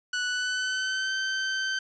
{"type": "tone with pitch glide", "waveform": "sawtooth", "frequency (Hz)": [1480, 1545.5], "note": ["F#6", "G6"], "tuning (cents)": [0, -25], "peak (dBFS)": -23, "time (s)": [0.13, 1.79], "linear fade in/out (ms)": 5, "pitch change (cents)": 75, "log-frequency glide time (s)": [0.25, 1.13], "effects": ["resampled to 16000 Hz", "9-bit"]}